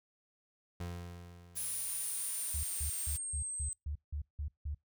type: tone with exponential decay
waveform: 30% pulse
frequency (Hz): 87.31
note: F2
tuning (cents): 0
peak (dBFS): -35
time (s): 0.8-2.37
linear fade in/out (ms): 5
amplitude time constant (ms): 340
type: noise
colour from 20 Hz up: blue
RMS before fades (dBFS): -42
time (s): 1.55-3.18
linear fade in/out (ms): 20
type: exponential sweep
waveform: sine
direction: down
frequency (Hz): 9810 to 8180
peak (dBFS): -37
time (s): 1.57-3.73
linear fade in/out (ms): 0
type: tone bursts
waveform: sine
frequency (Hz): 73.42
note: D2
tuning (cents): 0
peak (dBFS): -35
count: 9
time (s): 2.54-4.746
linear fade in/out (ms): 5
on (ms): 94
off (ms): 170
effects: noise-tail reverb RT60 0.2 s tail -26 dB re dry